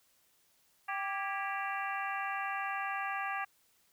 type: harmonic tone with a mistuned harmonic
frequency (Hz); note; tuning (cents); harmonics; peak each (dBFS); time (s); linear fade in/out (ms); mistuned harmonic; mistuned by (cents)
392; G4; 0; 2 / 3 / 4 / 5 / 6 / 7; -38 / -39 / -40 / -43 / -45 / -45; 0.88-3.45; 10; 4; +78
effects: white hiss -70 dBFS RMS until 3.92 s